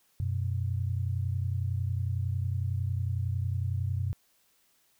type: tone pair together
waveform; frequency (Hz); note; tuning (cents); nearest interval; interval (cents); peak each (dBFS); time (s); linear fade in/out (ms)
sine; 92.5 / 123.47; F#2 / B2; 0 / 0; perfect fourth; 500; -29 / -32; 0.2-4.13; 0
effects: white hiss -68 dBFS RMS until 4.99 s